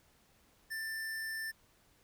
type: tone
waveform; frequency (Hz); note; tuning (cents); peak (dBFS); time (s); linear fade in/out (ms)
square; 1777; A6; +17; -38; 0.7-1.52; 20
effects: pink hiss -68 dBFS RMS until 2.03 s